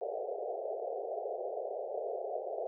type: band-pass noise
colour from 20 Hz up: white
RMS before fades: -38 dBFS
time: 0.01-2.67 s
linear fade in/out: 0 ms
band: 390 to 740 Hz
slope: 96 dB/octave
effects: none